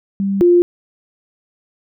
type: tone pair in turn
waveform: sine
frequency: 196.7 / 350.5 Hz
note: G3 / F4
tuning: +6 / +6 cents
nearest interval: minor seventh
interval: 1000 cents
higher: second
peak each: -15 / -7 dBFS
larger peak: second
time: 0.2-0.41 / 0.41-0.62 s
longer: neither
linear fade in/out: 0 ms
effects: none